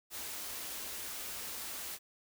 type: band-stop noise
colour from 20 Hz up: white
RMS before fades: -42 dBFS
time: 0.1-1.99 s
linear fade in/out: 50 ms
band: 110 to 180 Hz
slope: 96 dB/octave
effects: none